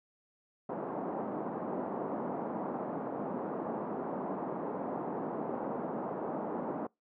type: band-pass noise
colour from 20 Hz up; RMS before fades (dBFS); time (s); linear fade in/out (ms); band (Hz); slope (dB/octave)
pink; -37; 0.69-6.87; 5; 200 to 980; 24
effects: noise-tail reverb RT60 0.2 s tail -26 dB re dry